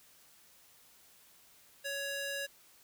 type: tone with high-pass filter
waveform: square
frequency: 558 Hz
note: C#5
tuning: 11 cents sharp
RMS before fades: -38 dBFS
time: 1.84-2.47 s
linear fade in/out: 20 ms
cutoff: 1100 Hz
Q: 0.91
effects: white hiss -62 dBFS RMS until 2.83 s